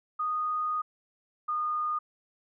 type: tone pair in turn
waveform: sine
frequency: 1237 / 1224.2 Hz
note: D#6 / D#6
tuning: -10 / -28 cents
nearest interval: unison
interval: 18 cents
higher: first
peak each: -27 dBFS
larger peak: neither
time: 0.19-0.82 / 1.48-1.99 s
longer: first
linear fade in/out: 10 ms
effects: none